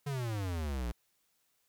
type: exponential sweep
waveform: square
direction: down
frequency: 146.83 to 56 Hz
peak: -34 dBFS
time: 0.06-0.92 s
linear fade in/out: 10 ms
effects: white hiss -75 dBFS RMS until 1.68 s